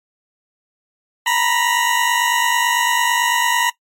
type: tone pair together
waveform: 20% pulse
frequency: 932.3 / 981.3 Hz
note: A#5 / B5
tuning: 0 / -11 cents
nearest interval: minor second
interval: 89 cents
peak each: -13 dBFS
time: 1.26-3.7 s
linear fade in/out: 5 ms
effects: noise-tail reverb RT60 0.1 s tail -19 dB re dry + MP3 64 kbps